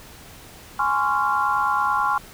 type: chord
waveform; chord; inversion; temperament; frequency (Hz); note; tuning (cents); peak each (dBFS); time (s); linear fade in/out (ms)
sine; Db major seventh; second; just; 831.5 / 1039.4 / 1108.7 / 1385.9; Ab5 / C6 / Db6 / F6; +2 / -12 / 0 / -14; -24; 0.79-2.18; 5
effects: pink hiss -44 dBFS RMS until 2.33 s